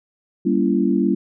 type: chord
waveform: sine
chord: G diminished seventh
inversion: none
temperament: just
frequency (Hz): 196 / 235.2 / 282.2 / 338.7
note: G3 / Bb3 / Db4 / Fb4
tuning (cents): 0 / +16 / +31 / +47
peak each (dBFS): -20 / -21 / -21 / -21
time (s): 0.45-1.15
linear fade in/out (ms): 10
effects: none